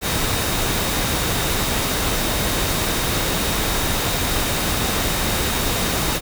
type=tone in noise; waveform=sine; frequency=3729 Hz; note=A#7; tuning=in tune; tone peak=-32 dBFS; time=0.01-6.21 s; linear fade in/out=50 ms; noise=pink; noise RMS=-21 dBFS; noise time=0.01-6.21 s; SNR=-14 dB; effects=none